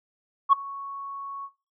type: tone with ADSR envelope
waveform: sine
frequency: 1108.7 Hz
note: C#6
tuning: in tune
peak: -10 dBFS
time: 0.49-1.5 s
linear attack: 37 ms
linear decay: 8 ms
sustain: -23 dB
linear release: 58 ms
effects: noise-tail reverb RT60 0.3 s tail -17 dB re dry + tanh soft clip ceiling -7 dBFS